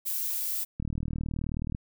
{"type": "noise", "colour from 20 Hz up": "violet", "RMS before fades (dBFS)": -31, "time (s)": [0.05, 0.65], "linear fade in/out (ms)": 20}
{"type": "click train", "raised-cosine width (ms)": 5, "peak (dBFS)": -20, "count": 38, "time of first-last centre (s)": [0.8, 1.749], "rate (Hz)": 39}
{"effects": []}